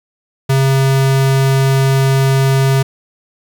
square tone, 134.8 Hz, C#3, 48 cents flat, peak -10 dBFS, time 0.49-2.83 s, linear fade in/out 10 ms, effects 8-bit

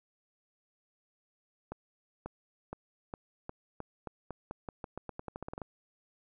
accelerating click train, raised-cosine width 1 ms, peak -25 dBFS, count 21, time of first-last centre 1.72-5.617 s, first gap 540 ms, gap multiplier 0.87, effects none

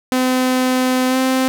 sawtooth tone with pitch glide, 255.7 to 260.5 Hz, C4 to C4, -40 to -7 cents, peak -10 dBFS, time 0.12-1.48 s, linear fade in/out 0 ms, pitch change +33 cents, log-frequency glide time 1.08-1.17 s, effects none

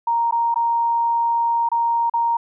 sine tone with dropouts, 932.3 Hz, A#5, in tune, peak -16 dBFS, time 0.07-2.37 s, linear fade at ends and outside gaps 5 ms, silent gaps 0.311-0.323 / 0.543-0.558 / 1.689-1.716 / 2.098-2.137 s, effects none

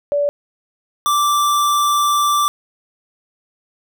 sine / square tone pair in turn, 577 / 1172.1 Hz, D5 / D6, -31 / -4 cents, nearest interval octave, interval 1227 cents, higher second, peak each -14 dBFS, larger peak neither, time 0.12-0.29 / 1.06-2.48 s, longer second, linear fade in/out 0 ms, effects none

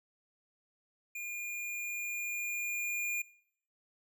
square tone with level ramp, 2419 Hz, D#7, 49 cents flat, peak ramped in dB -39 to -33 dBFS, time 1.15-3.22 s, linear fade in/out 5 ms, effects noise-tail reverb RT60 0.7 s tail -22 dB re dry

